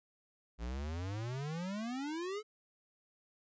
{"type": "exponential sweep", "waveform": "square", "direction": "up", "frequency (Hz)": [55, 440], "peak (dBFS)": -38, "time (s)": [0.58, 2.43], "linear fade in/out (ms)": 50, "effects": ["resampled to 16000 Hz"]}